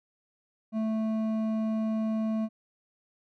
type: tone with hard clipping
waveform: sine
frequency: 219.8 Hz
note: A3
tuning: 2 cents flat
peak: -28 dBFS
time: 0.72-2.49 s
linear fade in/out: 50 ms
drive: 8 dB
effects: none